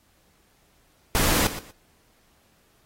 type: noise with echo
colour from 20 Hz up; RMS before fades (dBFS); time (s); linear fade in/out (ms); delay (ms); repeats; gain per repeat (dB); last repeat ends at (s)
pink; -22; 1.15-1.47; 0; 120; 2; -13; 1.71
effects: pink hiss -63 dBFS RMS until 2.85 s + AAC 48 kbps